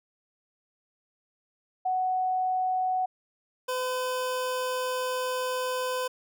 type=tone pair in turn; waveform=sine / 25% pulse; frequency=743 / 507.5 Hz; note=F#5 / B4; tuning=+7 / +47 cents; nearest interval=perfect fifth; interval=660 cents; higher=first; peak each=-24 dBFS; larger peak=neither; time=1.85-3.06 / 3.68-6.08 s; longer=second; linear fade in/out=10 ms; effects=none